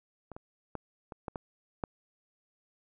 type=clicks; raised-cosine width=1 ms; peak=-29 / -29 / -22 / -28 / -22 / -22 / -18 dBFS; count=7; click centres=0.317 / 0.365 / 0.753 / 1.122 / 1.282 / 1.358 / 1.838 s; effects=none